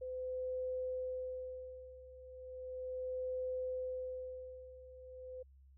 sine tone with tremolo, 510 Hz, C5, 44 cents flat, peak -36 dBFS, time 0.01-5.43 s, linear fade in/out 10 ms, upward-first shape sine, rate 0.36 Hz, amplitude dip 85%, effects added 67 Hz sine -59 dBFS peak until 5.77 s

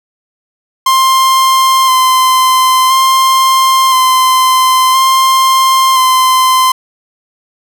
45% pulse tone with vibrato, 1044 Hz, C6, 4 cents flat, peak -6 dBFS, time 0.86-6.72 s, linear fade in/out 5 ms, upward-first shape square, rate 0.49 Hz, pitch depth 15 cents each way, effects none

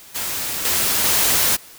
white noise with level steps, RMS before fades -25 / -19 / -17 dBFS, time 0.14-1.57 s, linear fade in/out 20 ms, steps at 0.65 / 1.04 s, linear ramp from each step 2 ms, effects white hiss -43 dBFS RMS until 1.78 s

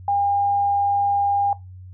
sine tone, 806 Hz, G5, 48 cents sharp, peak -17 dBFS, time 0.08-1.53 s, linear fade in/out 2 ms, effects noise-tail reverb RT60 0.2 s tail -18 dB re dry + added 92 Hz sine -37 dBFS peak until 1.93 s

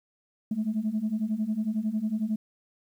sine beating tone pair, 209.9 / 220.9 Hz, G#3 / A3, +19 / +7 cents, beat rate 11 Hz, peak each -29 / -27 dBFS, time 0.51-2.36 s, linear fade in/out 5 ms, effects tanh soft clip ceiling -20 dBFS + 10-bit

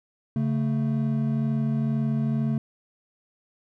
triangle tone pair together, 139.8 / 221.9 Hz, C#3 / A3, +15 / +15 cents, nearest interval minor sixth, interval 800 cents, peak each -23 dBFS, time 0.36-2.58 s, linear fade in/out 2 ms, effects none

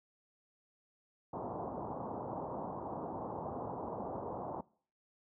white low-pass noise, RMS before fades -41 dBFS, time 1.33-4.61 s, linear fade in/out 5 ms, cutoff 1000 Hz, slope 48 dB/octave, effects noise-tail reverb RT60 0.5 s tail -23 dB re dry + high-pass 100 Hz 12 dB/octave

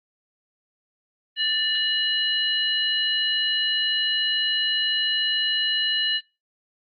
sine tone cluster, 1772 / 2913 / 4060 Hz, A6 / F#7 / B7, +12 / -28 / +47 cents, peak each -28 / -23 / -27 dBFS, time 1.36-6.21 s, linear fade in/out 50 ms, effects noise-tail reverb RT60 0.3 s tail -25 dB re dry + Opus 24 kbps

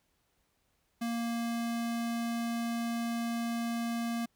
square tone, 233.1 Hz, A#3, in tune, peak -32 dBFS, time 1.01-4.26 s, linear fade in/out 10 ms, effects pink hiss -75 dBFS RMS until 4.35 s

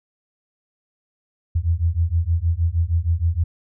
sine beating tone pair, 81 / 87.4 Hz, E2 / F2, -30 / +2 cents, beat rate 6.4 Hz, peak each -20 dBFS, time 1.55-3.44 s, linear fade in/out 10 ms, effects none

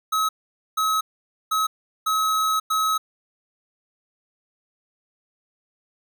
square tone bursts at uneven times, 1282 Hz, E6, 49 cents flat, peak -20 dBFS, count 5, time 0.12-0.29 / 0.77-1.01 / 1.51-1.67 / 2.06-2.6 / 2.7-2.98 s, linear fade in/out 10 ms, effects none

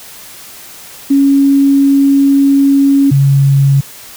sine tone pair in turn, 277.2 / 138.26 Hz, C#4 / C#3, 0 / -4 cents, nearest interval octave, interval 1204 cents, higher first, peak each -5 / -5 dBFS, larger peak neither, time 1.1-3.11 / 3.11-3.81 s, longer first, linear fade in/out 10 ms, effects white hiss -33 dBFS RMS until 4.16 s

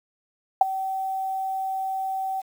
sine tone with ADSR envelope, 767 Hz, G5, 38 cents flat, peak -8 dBFS, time 0.61-2.42 s, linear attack 4 ms, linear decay 17 ms, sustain -17 dB, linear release 25 ms, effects 8-bit

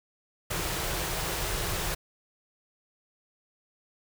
pink band-stop noise, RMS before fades -31 dBFS, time 0.5-1.95 s, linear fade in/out 10 ms, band 190 to 300 Hz, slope 96 dB/octave, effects none

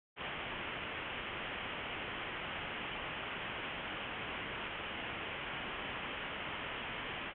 white low-pass noise, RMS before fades -42 dBFS, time 0.16-7.34 s, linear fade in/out 50 ms, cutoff 3200 Hz, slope 96 dB/octave, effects none

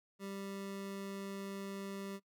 25% pulse tone, 196.7 Hz, G3, 6 cents sharp, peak -38 dBFS, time 0.19-2.2 s, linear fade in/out 50 ms, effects noise-tail reverb RT60 0.1 s tail -21 dB re dry

